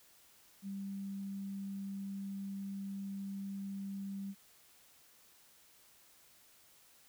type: tone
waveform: sine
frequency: 196.7 Hz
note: G3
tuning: 6 cents sharp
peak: -39 dBFS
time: 0.62-4.35 s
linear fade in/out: 50 ms
effects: white hiss -64 dBFS RMS until 7.08 s